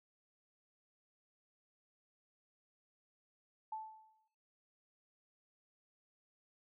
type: tone with exponential decay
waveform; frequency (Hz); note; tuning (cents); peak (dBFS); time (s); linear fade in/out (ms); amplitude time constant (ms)
sine; 874; A5; -12; -38; 3.72-4.28; 5; 120
effects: noise-tail reverb RT60 1.0 s tail -23 dB re dry